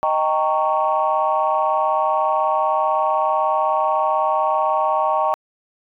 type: chord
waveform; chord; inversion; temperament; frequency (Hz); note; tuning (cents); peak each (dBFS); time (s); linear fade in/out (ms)
sine; Eb dominant seventh; none; equal with one note detuned; 622.3 / 784 / 920 / 1108.7; Eb5 / G5 / Bb5 / Db6; 0 / 0 / -23 / 0; -21; 0.03-5.34; 0
effects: tanh soft clip ceiling -7 dBFS